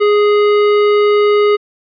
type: tone with hard clipping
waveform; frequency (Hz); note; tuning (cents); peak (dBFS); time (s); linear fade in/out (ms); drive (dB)
sine; 415.3; G#4; 0; -10; 0-1.57; 20; 14
effects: resampled to 11025 Hz